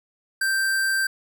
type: tone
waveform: square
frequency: 1568 Hz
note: G6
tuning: in tune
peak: -21 dBFS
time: 0.41-1.07 s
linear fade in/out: 5 ms
effects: none